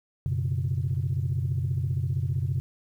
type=chord; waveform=sine; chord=F# suspended fourth; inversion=none; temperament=equal; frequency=92.5 / 123.47 / 138.59 Hz; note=F#2 / B2 / C#3; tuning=0 / 0 / 0 cents; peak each=-28 dBFS; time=0.26-2.6 s; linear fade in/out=0 ms; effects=tanh soft clip ceiling -18 dBFS + 10-bit